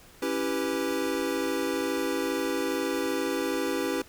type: chord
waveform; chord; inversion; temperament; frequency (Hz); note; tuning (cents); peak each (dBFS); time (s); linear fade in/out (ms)
square; C# half-diminished seventh; none; equal; 277.2 / 329.6 / 392 / 493.9; C#4 / E4 / G4 / B4; 0 / 0 / 0 / 0; -33; 0.22-4.02; 5
effects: pink hiss -53 dBFS RMS until 4.08 s